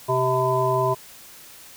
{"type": "harmonic tone with a mistuned harmonic", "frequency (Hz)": 129.3, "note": "C3", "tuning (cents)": -20, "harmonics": [1, 3, 5, 7, 8], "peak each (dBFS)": [-26, -24, -24, -30, -23], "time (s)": [0.08, 0.95], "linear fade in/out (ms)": 20, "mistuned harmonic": 8, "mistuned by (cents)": -45, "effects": ["white hiss -45 dBFS RMS until 1.76 s"]}